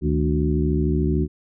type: harmonic tone with a mistuned harmonic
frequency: 73.42 Hz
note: D2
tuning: in tune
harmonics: 1 / 2 / 3 / 4 / 5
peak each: -22 / -23 / -26 / -26 / -26 dBFS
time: 0.01-1.28 s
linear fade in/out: 50 ms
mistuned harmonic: 2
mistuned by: +110 cents
effects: none